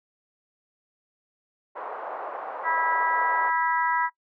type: band-pass noise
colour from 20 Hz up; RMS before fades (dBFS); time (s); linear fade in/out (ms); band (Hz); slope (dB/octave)
white; -35; 1.75-3.51; 20; 500 to 1100; 24
type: harmonic tone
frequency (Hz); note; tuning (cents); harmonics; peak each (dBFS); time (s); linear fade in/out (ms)
326.1; E4; -19; 3 / 4 / 5 / 6; -24 / -30 / -30 / -30; 2.63-4.1; 50
effects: noise-tail reverb RT60 0.1 s tail -21 dB re dry